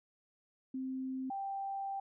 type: tone pair in turn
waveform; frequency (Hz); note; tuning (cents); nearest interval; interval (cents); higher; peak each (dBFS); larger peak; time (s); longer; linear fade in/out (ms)
sine; 261.6 / 785.4; C4 / G5; 0 / +3; octave + perfect fifth; 1903; second; -36 / -36; neither; 0.74-1.3 / 1.3-2; second; 5
effects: none